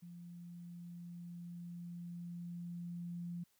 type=tone with level ramp; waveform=sine; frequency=173.3 Hz; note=F3; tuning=13 cents flat; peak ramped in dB=-49 to -40 dBFS; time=0.02-3.44 s; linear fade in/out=10 ms; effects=white hiss -75 dBFS RMS until 3.59 s